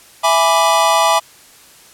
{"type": "chord", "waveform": "square", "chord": "E dominant seventh", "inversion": "none", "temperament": "equal with one note detuned", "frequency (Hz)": [661.2, 830.6, 987.8, 1174.7], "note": ["E5", "G#5", "B5", "D6"], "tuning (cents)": [5, 0, 0, 0], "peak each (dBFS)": -17, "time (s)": [0.23, 1.2], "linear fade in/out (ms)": 20, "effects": ["white hiss -44 dBFS RMS until 1.93 s", "low-pass 12000 Hz 12 dB/octave"]}